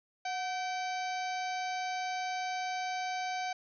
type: harmonic tone with a mistuned harmonic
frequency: 770 Hz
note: G5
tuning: 31 cents flat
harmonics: 1 / 2 / 3 / 4 / 5 / 6 / 7 / 8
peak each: -34 / -43 / -42 / -50 / -49 / -48 / -54 / -49 dBFS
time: 0.25-3.53 s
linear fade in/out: 5 ms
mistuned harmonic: 1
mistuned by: -80 cents
effects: none